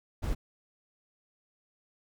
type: noise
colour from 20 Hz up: brown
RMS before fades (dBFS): -30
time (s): 0.22-0.35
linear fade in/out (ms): 20
effects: none